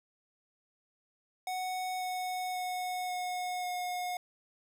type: tone with pitch steps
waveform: square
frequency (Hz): 740 / 735.3 / 730.7 / 726 / 721.4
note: F#5 / F#5 / F#5 / F#5 / F#5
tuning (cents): 0 / -11 / -22 / -33 / -44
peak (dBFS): -34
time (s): 1.47-4.17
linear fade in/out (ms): 2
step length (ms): 540
effects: none